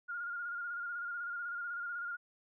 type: tone with vibrato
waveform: sine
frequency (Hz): 1416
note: F6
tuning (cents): +23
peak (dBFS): -37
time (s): 0.08-2.17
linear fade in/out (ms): 20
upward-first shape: square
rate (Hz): 16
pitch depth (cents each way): 29
effects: none